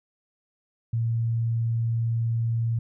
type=tone; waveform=sine; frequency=115.2 Hz; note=A#2; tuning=20 cents flat; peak=-22 dBFS; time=0.93-2.79 s; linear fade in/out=5 ms; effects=none